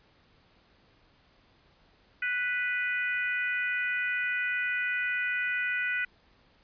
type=harmonic tone; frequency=493.9 Hz; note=B4; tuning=in tune; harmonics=3 / 4 / 5 / 6; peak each=-30 / -32 / -34 / -48 dBFS; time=2.22-6.05 s; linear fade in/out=5 ms; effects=pink hiss -63 dBFS RMS until 6.63 s + resampled to 11025 Hz